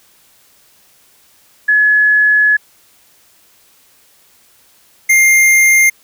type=tone pair in turn; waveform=sine / square; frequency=1700 / 2111 Hz; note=G#6 / C7; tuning=+40 / +15 cents; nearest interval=major third; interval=375 cents; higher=second; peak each=-7 dBFS; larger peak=neither; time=1.68-2.57 / 5.09-5.9 s; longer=first; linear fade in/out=10 ms; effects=white hiss -50 dBFS RMS until 6.03 s